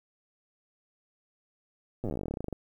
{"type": "slowing click train", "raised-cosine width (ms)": 2, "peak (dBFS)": -21, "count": 24, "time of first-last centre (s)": [2.04, 2.527], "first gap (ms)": 8, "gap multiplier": 1.08, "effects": ["10-bit"]}